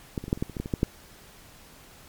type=clicks; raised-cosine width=3 ms; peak=-15 / -23 / -22 / -9 / -25 / -13 / -27 / -20 / -16 / -21 / -12 / -8 dBFS; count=12; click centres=0.178 / 0.24 / 0.281 / 0.329 / 0.375 / 0.425 / 0.497 / 0.568 / 0.6 / 0.659 / 0.738 / 0.831 s; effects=pink hiss -51 dBFS RMS until 2.08 s + MP3 96 kbps